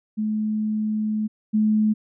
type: tone pair in turn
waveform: sine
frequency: 214.7 / 214.7 Hz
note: A3 / A3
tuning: -42 / -42 cents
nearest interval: unison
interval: 0 cents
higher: neither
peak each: -21 / -16 dBFS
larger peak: second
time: 0.17-1.28 / 1.53-1.94 s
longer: first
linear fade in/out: 20 ms
effects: none